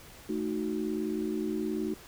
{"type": "chord", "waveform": "sine", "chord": "D# diminished", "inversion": "second", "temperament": "equal", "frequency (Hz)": [220, 311.1, 370], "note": ["A3", "D#4", "F#4"], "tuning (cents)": [0, 0, 0], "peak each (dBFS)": [-34, -33, -34], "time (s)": [0.29, 1.94], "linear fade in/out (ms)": 5, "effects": ["pink hiss -51 dBFS RMS until 2.07 s"]}